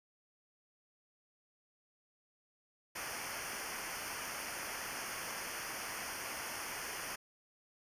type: noise with comb filter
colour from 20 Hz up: pink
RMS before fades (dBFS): -42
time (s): 2.95-7.16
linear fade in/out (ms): 10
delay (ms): 0.26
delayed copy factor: -0.9
effects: resampled to 32000 Hz